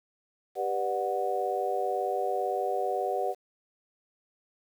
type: chord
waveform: sine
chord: G major seventh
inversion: none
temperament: just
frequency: 392 / 490 / 588 / 735 Hz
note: G4 / B4 / D5 / F#5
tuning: 0 / -14 / +2 / -12 cents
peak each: -33 / -33 / -34 / -30 dBFS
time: 0.55-3.35 s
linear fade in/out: 50 ms
effects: 9-bit